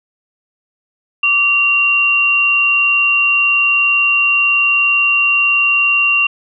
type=tone pair together; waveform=sine; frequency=1164 / 2761 Hz; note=D6 / F7; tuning=-16 / -20 cents; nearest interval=octave + minor third; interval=1496 cents; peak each=-21 / -10 dBFS; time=1.23-6.27 s; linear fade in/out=5 ms; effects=none